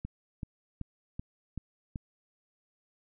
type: click train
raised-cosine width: 5 ms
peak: -24 dBFS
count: 6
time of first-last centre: 0.05-1.958 s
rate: 2.62 Hz
effects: none